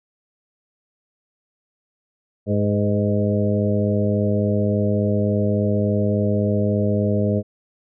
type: harmonic tone with a mistuned harmonic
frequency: 103.5 Hz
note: G#2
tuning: 5 cents flat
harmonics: 1 / 2 / 3 / 4 / 5 / 6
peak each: -21 / -21 / -29 / -26 / -26 / -27 dBFS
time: 2.46-7.43 s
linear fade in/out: 50 ms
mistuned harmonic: 5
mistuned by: -29 cents
effects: none